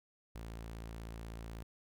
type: tone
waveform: sawtooth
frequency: 56.2 Hz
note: A1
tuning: 37 cents sharp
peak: -40 dBFS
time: 0.35-1.63 s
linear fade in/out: 5 ms
effects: none